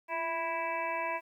harmonic tone with a mistuned harmonic, 329.6 Hz, E4, in tune, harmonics 1 / 2 / 3 / 5 / 6 / 7 / 8, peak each -46 / -37 / -34 / -43 / -43 / -40 / -42 dBFS, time 0.08-1.21 s, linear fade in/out 50 ms, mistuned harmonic 1, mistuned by +69 cents, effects 11-bit

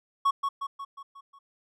triangle tone with echo, 1108.7 Hz, C#6, in tune, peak -18 dBFS, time 0.25-0.31 s, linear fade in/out 10 ms, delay 180 ms, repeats 6, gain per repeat -5 dB, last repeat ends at 1.39 s, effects none

